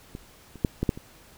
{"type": "clicks", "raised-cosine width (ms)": 3, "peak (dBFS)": [-23, -29, -8, -12, -8, -25], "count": 6, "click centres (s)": [0.151, 0.557, 0.648, 0.83, 0.892, 0.975], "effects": ["pink hiss -53 dBFS RMS until 1.37 s"]}